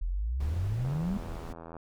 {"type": "exponential sweep", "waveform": "sine", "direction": "up", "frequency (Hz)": [38.89, 207.4], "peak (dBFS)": -28, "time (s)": [0.01, 1.18], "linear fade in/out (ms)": 10}
{"type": "noise", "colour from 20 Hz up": "brown", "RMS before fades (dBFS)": -39, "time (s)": [0.4, 1.53], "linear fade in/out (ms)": 5}
{"type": "click train", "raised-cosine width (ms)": 1, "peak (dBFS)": -30, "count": 77, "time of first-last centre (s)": [0.85, 1.767], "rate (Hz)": 82.9}
{"effects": []}